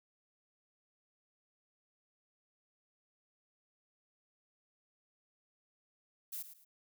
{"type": "noise with echo", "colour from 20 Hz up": "violet", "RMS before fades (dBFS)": -42, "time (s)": [6.32, 6.43], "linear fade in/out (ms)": 10, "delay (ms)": 110, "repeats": 2, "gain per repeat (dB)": -11, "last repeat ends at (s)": 6.65, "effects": []}